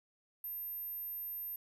sine tone, 13200 Hz, G#9, 12 cents flat, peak -39 dBFS, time 0.44-1.56 s, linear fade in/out 2 ms, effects none

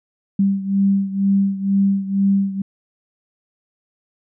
sine beating tone pair, 196.1 / 198.2 Hz, G3 / G3, +1 / +19 cents, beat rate 2.1 Hz, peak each -16 / -20 dBFS, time 0.39-2.62 s, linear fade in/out 5 ms, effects none

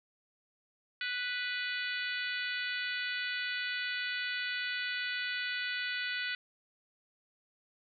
harmonic tone, 493.9 Hz, B4, in tune, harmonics 3 / 4 / 5 / 6 / 7 / 8 / 9, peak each -37 / -39 / -41 / -43 / -44 / -45 / -46 dBFS, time 1.01-6.35 s, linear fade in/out 2 ms, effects none

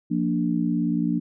sine chord, Bb major, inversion second, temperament equal, 174.61 / 233.1 / 293.7 Hz, F3 / Bb3 / D4, 0 / 0 / 0 cents, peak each -25 dBFS, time 0.1-1.2 s, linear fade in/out 20 ms, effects none

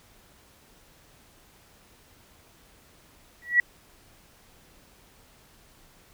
sine tone with exponential growth, 1935 Hz, B6, 36 cents flat, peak -12 dBFS, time 3.42-3.6 s, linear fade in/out 2 ms, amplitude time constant 39 ms, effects pink hiss -57 dBFS RMS until 6.13 s

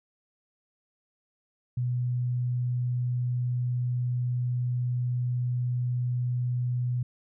sine tone, 123.47 Hz, B2, in tune, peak -25 dBFS, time 1.77-7.03 s, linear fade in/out 5 ms, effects none

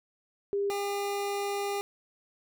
sine / 25% pulse tone pair in turn, 401.3 / 403 Hz, G4 / G4, +41 / +48 cents, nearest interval unison, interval 7 cents, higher second, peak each -26 dBFS, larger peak neither, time 0.53-0.7 / 0.7-1.81 s, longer second, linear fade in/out 0 ms, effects none

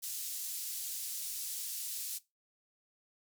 white band-pass noise, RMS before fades -40 dBFS, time 0.02-2.19 s, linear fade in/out 20 ms, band 5000 to 16000 Hz, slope 12 dB/octave, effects noise-tail reverb RT60 0.2 s tail -18 dB re dry

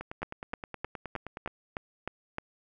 two click trains, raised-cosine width 0.5 ms, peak -18 / -23 dBFS, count 8 / 15, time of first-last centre 0.23-2.384 / 0.01-1.476 s, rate 3.25 / 9.55 Hz, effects none

